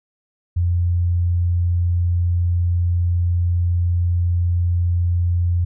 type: tone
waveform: sine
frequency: 87.3 Hz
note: F2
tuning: in tune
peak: -15 dBFS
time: 0.56-5.65 s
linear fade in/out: 10 ms
effects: none